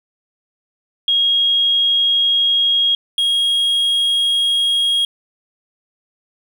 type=tone pair in turn; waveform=sine / triangle; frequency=3276 / 3276 Hz; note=G#7 / G#7; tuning=-24 / -24 cents; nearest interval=unison; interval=0 cents; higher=neither; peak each=-12 dBFS; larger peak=neither; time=1.08-2.95 / 3.18-5.05 s; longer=neither; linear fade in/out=2 ms; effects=8-bit